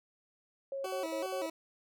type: tone bursts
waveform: sine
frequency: 546 Hz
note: C#5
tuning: 26 cents flat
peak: -35 dBFS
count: 4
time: 0.72-1.463 s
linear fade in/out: 2 ms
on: 140 ms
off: 61 ms
type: tone with vibrato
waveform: 20% pulse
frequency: 349.6 Hz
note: F4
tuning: 2 cents sharp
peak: -32 dBFS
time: 0.84-1.5 s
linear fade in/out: 5 ms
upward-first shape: square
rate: 2.6 Hz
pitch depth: 130 cents each way
effects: none